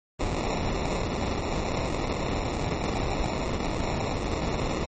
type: noise with sample-and-hold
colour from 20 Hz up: pink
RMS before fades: -28 dBFS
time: 0.19-4.86 s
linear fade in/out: 20 ms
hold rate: 1575 Hz
effects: MP3 32 kbps